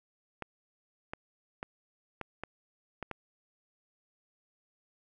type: clicks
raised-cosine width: 0.5 ms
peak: -22 dBFS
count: 7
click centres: 0.423 / 1.135 / 1.629 / 2.213 / 2.436 / 3.027 / 3.113 s
effects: none